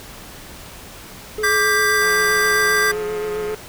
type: tone with vibrato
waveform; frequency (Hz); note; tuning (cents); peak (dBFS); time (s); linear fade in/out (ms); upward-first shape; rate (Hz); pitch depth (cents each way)
triangle; 424.2; G#4; +37; -20; 1.38-3.55; 5; triangle; 7.6; 28
type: chord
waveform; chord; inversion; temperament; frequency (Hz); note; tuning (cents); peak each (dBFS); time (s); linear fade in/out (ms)
square; G major; second; equal with one note detuned; 1174.7 / 1591.7 / 1975.5; D6 / G6 / B6; 0 / +26 / 0; -23 / -18 / -22; 1.43-2.92; 10
type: click train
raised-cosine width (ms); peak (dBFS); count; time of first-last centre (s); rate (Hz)
0.5; -19; 271; 2.02-3.545; 177
effects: pink hiss -38 dBFS RMS until 3.68 s